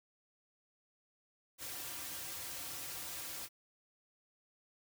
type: noise with comb filter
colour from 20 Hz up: white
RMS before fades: -44 dBFS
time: 1.58-3.49 s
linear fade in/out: 50 ms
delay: 4.7 ms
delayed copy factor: -0.9
effects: none